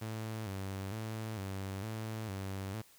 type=tone with vibrato; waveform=sawtooth; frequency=103.2 Hz; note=G#2; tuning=10 cents flat; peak=-34 dBFS; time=0.01-2.82 s; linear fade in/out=10 ms; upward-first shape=square; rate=1.1 Hz; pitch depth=110 cents each way; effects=white hiss -62 dBFS RMS until 2.98 s